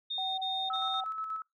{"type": "tone bursts", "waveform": "sine", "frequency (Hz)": 3668, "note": "A#7", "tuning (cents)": -29, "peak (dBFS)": -32, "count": 3, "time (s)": [0.1, 1.01], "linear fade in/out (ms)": 10, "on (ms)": 280, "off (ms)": 35}
{"type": "tone with pitch glide", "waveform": "sine", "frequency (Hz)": [759, 764.3], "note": ["F#5", "G5"], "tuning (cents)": [44, -44], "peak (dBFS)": -34, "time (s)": [0.18, 1.04], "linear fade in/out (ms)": 2, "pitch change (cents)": 12, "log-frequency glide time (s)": [0.35, 0.81]}
{"type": "tone with tremolo", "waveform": "sine", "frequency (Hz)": 1300, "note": "E6", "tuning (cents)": -24, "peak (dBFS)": -32, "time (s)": [0.7, 1.42], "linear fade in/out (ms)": 2, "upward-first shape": "square", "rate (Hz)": 8.3, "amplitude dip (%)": 40}
{"effects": ["noise-tail reverb RT60 0.2 s tail -26 dB re dry", "tanh soft clip ceiling -19 dBFS"]}